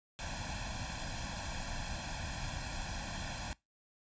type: noise with comb filter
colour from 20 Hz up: pink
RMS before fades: -40 dBFS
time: 0.19-3.53 s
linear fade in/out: 0 ms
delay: 1.2 ms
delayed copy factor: +1
effects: noise-tail reverb RT60 0.2 s tail -22 dB re dry + resampled to 16000 Hz